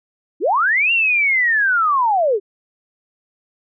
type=linear two-way sweep; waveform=sine; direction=up then down; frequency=261.6 to 2794 to 371.3 Hz; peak=-13 dBFS; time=0.4-2.4 s; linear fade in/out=50 ms; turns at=0.92 s; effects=none